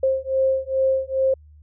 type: beating tone pair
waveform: sine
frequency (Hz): 529 / 531.4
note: C5 / C5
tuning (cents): +19 / +27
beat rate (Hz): 2.4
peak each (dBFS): -21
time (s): 0.03-1.34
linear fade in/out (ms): 5
effects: added 75 Hz sine -45 dBFS peak until 1.62 s